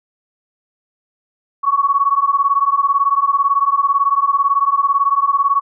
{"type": "beating tone pair", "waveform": "sine", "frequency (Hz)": [1108.7, 1126.7], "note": ["C#6", "C#6"], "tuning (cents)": [0, 28], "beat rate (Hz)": 18, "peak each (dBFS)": -15, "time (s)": [1.63, 5.61], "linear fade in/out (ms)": 20, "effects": []}